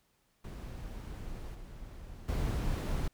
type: noise with level steps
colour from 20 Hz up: brown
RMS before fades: -42 / -47 / -32 dBFS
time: 0.44-3.08 s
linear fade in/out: 5 ms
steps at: 1.54 / 2.28 s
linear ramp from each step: 10 ms
effects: pink hiss -73 dBFS RMS until 3.13 s

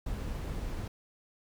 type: noise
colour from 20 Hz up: brown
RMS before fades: -36 dBFS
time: 0.06-0.88 s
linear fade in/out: 5 ms
effects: none

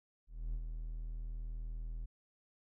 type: tone with ADSR envelope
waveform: triangle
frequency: 40.23 Hz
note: E1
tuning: 41 cents flat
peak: -32 dBFS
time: 0.27-2.06 s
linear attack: 270 ms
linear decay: 54 ms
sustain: -5 dB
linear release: 11 ms
effects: none

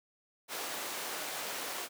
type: high-pass noise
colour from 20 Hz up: pink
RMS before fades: -39 dBFS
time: 0.48-1.89 s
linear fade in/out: 50 ms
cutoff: 480 Hz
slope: 12 dB/octave
effects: none

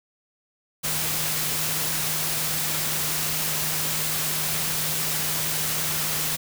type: tone in noise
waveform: sine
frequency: 155.56 Hz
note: D#3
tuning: in tune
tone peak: -36 dBFS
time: 0.83-6.37 s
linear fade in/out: 20 ms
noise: white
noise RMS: -26 dBFS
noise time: 0.83-6.37 s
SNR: -13 dB
effects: none

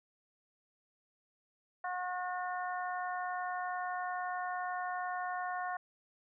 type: harmonic tone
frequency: 362.3 Hz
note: F#4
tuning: 36 cents flat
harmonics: 2 / 3 / 4 / 5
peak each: -37 / -41 / -43 / -45 dBFS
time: 1.84-5.77 s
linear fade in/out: 5 ms
effects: none

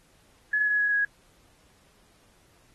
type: tone with pitch steps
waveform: sine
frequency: 1700 / 1686.3 / 1672.7 / 1659.3 Hz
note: G#6 / G#6 / G#6 / G#6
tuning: +40 / +26 / +12 / -2 cents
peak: -21 dBFS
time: 0.53-1.05 s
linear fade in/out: 5 ms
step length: 130 ms
effects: pink hiss -62 dBFS RMS until 2.74 s + AAC 32 kbps

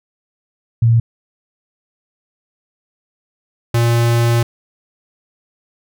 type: tone pair in turn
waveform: sine / square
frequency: 115.5 / 117.59 Hz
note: A#2 / A#2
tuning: -16 / +16 cents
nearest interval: unison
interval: 32 cents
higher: second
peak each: -8 / -12 dBFS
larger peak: first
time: 0.82-1 / 3.74-4.43 s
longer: second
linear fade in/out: 5 ms
effects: none

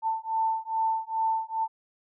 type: beating tone pair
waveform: sine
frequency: 890 / 892.4 Hz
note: A5 / A5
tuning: +20 / +24 cents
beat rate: 2.4 Hz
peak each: -28 dBFS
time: 0.02-1.68 s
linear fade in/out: 50 ms
effects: none

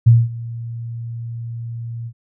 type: tone with ADSR envelope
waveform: sine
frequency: 116.54 Hz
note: A#2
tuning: in tune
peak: -4 dBFS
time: 0.06-2.13 s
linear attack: 14 ms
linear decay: 210 ms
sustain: -21 dB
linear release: 64 ms
effects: none

